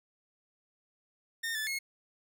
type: tone with pitch steps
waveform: sawtooth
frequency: 1828 / 1743 / 2166 Hz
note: A#6 / A6 / C#7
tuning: -34 / -17 / -41 cents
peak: -29 dBFS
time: 1.43-1.79 s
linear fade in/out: 10 ms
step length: 120 ms
effects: none